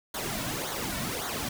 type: noise with flanger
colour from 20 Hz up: pink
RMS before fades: -33 dBFS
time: 0.14-1.49 s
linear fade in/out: 5 ms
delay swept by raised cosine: 0.38 to 2.48 ms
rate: 1.8 Hz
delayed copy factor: -0.75
effects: none